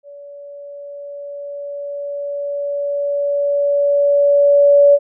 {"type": "tone with level ramp", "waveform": "sine", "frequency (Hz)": 571, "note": "D5", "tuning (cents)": -49, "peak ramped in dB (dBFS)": [-34, -5], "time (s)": [0.03, 4.99], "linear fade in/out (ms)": 50, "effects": []}